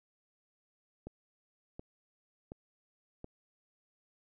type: click train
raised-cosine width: 2 ms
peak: -30 dBFS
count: 4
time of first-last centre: 1.07-3.244 s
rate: 1.38 Hz
effects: none